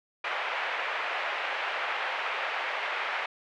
white band-pass noise, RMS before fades -32 dBFS, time 0.24-3.26 s, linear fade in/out 5 ms, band 540 to 2500 Hz, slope 24 dB/octave, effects none

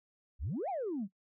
sine exponential two-way sweep, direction up then down, 51.3 to 830.6 to 176.8 Hz, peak -32 dBFS, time 0.39-1.08 s, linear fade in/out 50 ms, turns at 0.69 s, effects noise-tail reverb RT60 0.1 s tail -20 dB re dry + tanh soft clip ceiling -30 dBFS

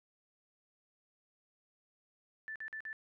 sine tone bursts, 1760 Hz, A6, in tune, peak -40 dBFS, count 4, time 2.48-2.929 s, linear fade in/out 0 ms, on 77 ms, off 47 ms, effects none

